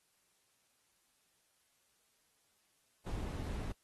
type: noise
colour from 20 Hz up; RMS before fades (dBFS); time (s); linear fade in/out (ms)
brown; -40; 3.06-3.72; 5
effects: white hiss -75 dBFS RMS until 3.83 s + AAC 32 kbps